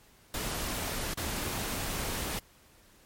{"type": "noise with dropouts", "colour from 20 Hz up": "pink", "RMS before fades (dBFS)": -34, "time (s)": [0.34, 2.39], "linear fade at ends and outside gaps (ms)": 2, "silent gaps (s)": [1.137, 1.173], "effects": ["pink hiss -60 dBFS RMS until 3.05 s", "MP3 64 kbps"]}